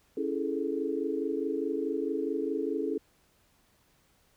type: chord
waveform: sine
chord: A major seventh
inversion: first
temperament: equal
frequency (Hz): 277.2 / 329.6 / 415.3 / 440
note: C#4 / E4 / G#4 / A4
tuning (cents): 0 / 0 / 0 / 0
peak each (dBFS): -34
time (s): 0.17-2.98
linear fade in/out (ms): 5
effects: pink hiss -67 dBFS RMS until 4.36 s